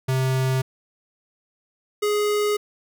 square tone pair in turn, 131 / 416.9 Hz, C3 / G#4, +2 / +7 cents, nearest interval octave + minor sixth, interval 2005 cents, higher second, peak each -20 dBFS, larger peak neither, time 0.08-0.62 / 2.02-2.57 s, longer second, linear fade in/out 10 ms, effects none

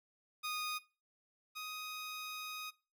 15% pulse tone pair in turn, 1237 / 1250.7 Hz, D#6 / D#6, -10 / +9 cents, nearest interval unison, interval 19 cents, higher second, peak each -31 / -36 dBFS, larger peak first, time 0.43-0.79 / 1.55-2.71 s, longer second, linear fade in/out 20 ms, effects noise-tail reverb RT60 0.3 s tail -19 dB re dry

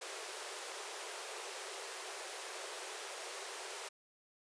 pink high-pass noise, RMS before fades -45 dBFS, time 0.01-3.89 s, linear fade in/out 10 ms, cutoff 360 Hz, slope 96 dB/octave, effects resampled to 22050 Hz

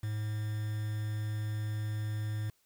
triangle tone with quantisation, 107 Hz, A2, 48 cents flat, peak -30 dBFS, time 0.03-2.5 s, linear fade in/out 5 ms, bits 8, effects white hiss -72 dBFS RMS until 2.65 s

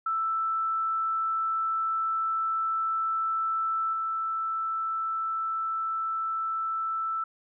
sine tone with level steps, 1323 Hz, E6, 6 cents sharp, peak -25 / -27 dBFS, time 0.06-7.24 s, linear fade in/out 5 ms, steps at 3.93 s, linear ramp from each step 2 ms, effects none

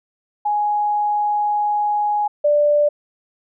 sine tone pair in turn, 833 / 589 Hz, G#5 / D5, +5 / +5 cents, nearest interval tritone, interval 600 cents, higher first, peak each -16 / -12 dBFS, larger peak second, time 0.45-2.28 / 2.44-2.89 s, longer first, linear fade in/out 10 ms, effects none

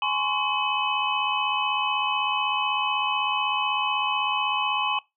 sine tone cluster, 839 / 1038 / 1114 / 2558 / 3008 Hz, G#5 / C6 / C#6 / D#7 / F#7, +17 / -14 / +8 / +47 / +28 cents, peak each -29 dBFS, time 0.02-4.99 s, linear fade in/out 2 ms, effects noise-tail reverb RT60 0.2 s tail -21 dB re dry

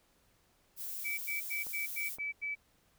violet noise, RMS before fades -41 dBFS, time 0.76-2.18 s, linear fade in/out 50 ms
sine tone bursts, 2300 Hz, D7, 37 cents flat, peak -34 dBFS, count 7, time 1.04-2.554 s, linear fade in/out 20 ms, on 140 ms, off 89 ms
clicks, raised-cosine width 1 ms, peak -37 dBFS, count 2, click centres 1.668 / 2.185 s
effects pink hiss -70 dBFS RMS until 2.98 s

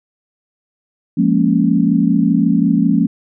sine chord, Bb minor seventh, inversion second, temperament equal, 174.61 / 207.7 / 233.1 / 277.2 Hz, F3 / Ab3 / Bb3 / Db4, 0 / 0 / 0 / 0 cents, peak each -16 dBFS, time 1.17-3.07 s, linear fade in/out 10 ms, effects none

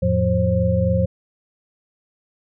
sine tone cluster, 86.2 / 109.7 / 177.8 / 532 Hz, F2 / A2 / F3 / C5, -22 / -5 / +31 / +29 cents, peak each -21 dBFS, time 0.02-1.06 s, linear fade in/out 10 ms, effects none

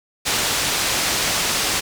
white low-pass noise, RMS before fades -21 dBFS, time 0.25-1.81 s, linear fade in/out 20 ms, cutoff 6900 Hz, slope 12 dB/octave, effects none

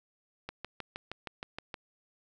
click train, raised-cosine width 0.3 ms, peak -22 dBFS, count 9, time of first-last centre 0.49-1.742 s, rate 6.39 Hz, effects none

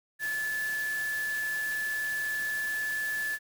sine tone in noise, 1732 Hz, A6, 28 cents flat, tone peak -29 dBFS, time 0.19-3.39 s, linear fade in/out 50 ms, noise white, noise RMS -42 dBFS, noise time 0.19-3.39 s, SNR +10 dB, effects none

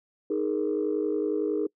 sine chord, D# suspended fourth, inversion none, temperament equal, 311.1 / 415.3 / 466.2 Hz, D#4 / G#4 / A#4, 0 / 0 / 0 cents, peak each -28 / -27 / -30 dBFS, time 0.3-1.67 s, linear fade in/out 5 ms, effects noise-tail reverb RT60 0.1 s tail -25 dB re dry + tanh soft clip ceiling -17 dBFS

